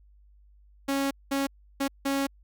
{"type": "tone bursts at uneven times", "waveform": "sawtooth", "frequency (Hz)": 275.4, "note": "C#4", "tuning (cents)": -11, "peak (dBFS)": -21, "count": 4, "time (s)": [[0.88, 1.11], [1.31, 1.47], [1.8, 1.88], [2.05, 2.27]], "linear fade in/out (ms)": 10, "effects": ["added 50 Hz sine -54 dBFS peak until 2.43 s"]}